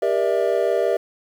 triangle chord, E half-diminished seventh, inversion first, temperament just, 395.6 / 474.7 / 593.3 / 659.3 Hz, G4 / Bb4 / D5 / E5, +16 / +31 / +18 / 0 cents, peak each -21 dBFS, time 0.02-0.97 s, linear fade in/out 5 ms, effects 8-bit

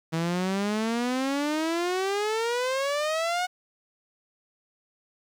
sawtooth exponential sweep, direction up, 160.3 to 737 Hz, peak -21 dBFS, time 0.12-3.47 s, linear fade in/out 20 ms, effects low-pass 8000 Hz 12 dB/octave + 9-bit

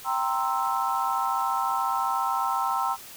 sine chord, C dominant seventh, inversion second, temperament equal, 784 / 932.3 / 1046.5 / 1318.5 Hz, G5 / Bb5 / C6 / E6, 0 / 0 / 0 / 0 cents, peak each -29 dBFS, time 0.04-2.97 s, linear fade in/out 50 ms, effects white hiss -44 dBFS RMS until 3.16 s

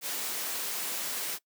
white high-pass noise, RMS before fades -34 dBFS, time 0.01-1.39 s, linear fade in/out 50 ms, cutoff 230 Hz, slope 12 dB/octave, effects noise-tail reverb RT60 0.1 s tail -21 dB re dry

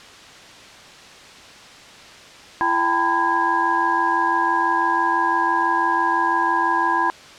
sine tone cluster, 337.7 / 781 / 916 / 1002 / 1640 Hz, E4 / G5 / A#5 / B5 / G#6, +42 / -7 / -31 / +25 / -22 cents, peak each -27 / -26 / -24 / -19 / -24 dBFS, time 2.61-7.1 s, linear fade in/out 0 ms, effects white hiss -42 dBFS RMS until 7.38 s + low-pass 5000 Hz 12 dB/octave

